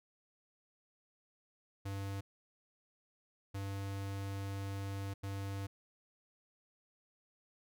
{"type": "tone bursts at uneven times", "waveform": "square", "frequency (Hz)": 98.5, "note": "G2", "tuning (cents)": 9, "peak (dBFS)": -39, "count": 3, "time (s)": [[1.85, 2.21], [3.54, 5.14], [5.23, 5.67]], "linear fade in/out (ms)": 10, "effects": []}